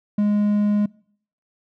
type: tone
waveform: triangle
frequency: 207.3 Hz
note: G#3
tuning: 3 cents flat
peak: -14 dBFS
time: 0.18-0.86 s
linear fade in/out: 5 ms
effects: noise-tail reverb RT60 0.6 s tail -24 dB re dry